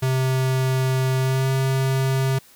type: tone with pitch glide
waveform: square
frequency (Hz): 130.81 to 133.17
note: C3 to C3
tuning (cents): 0 to +31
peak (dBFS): -19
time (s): 0.02-2.39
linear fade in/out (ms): 10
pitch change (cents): +31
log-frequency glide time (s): 1.18-1.51
effects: white hiss -51 dBFS RMS until 2.55 s